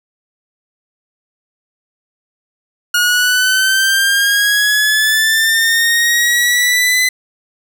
sawtooth linear sweep, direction up, 1435 to 2022 Hz, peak -7 dBFS, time 2.94-7.09 s, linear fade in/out 5 ms, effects none

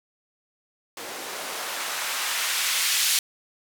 blue noise with band-pass filter sweep, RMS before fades -27 dBFS, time 0.97-3.19 s, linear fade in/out 2 ms, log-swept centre 350 to 3200 Hz, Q 0.78, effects none

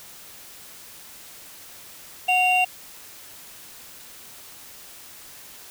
triangle tone pair together, 733 / 2767 Hz, F#5 / F7, -16 / -17 cents, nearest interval octave + major seventh, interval 2299 cents, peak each -18 dBFS, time 2.28-2.65 s, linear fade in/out 10 ms, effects white hiss -44 dBFS RMS until 5.7 s

